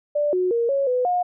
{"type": "tone with pitch steps", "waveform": "sine", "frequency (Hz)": [588, 365.4, 467.4, 553, 499.9, 717], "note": ["D5", "F#4", "A#4", "C#5", "B4", "F5"], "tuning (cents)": [2, -22, 5, -4, 21, 45], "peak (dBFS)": -18, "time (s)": [0.15, 1.23], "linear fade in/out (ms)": 10, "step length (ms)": 180, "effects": []}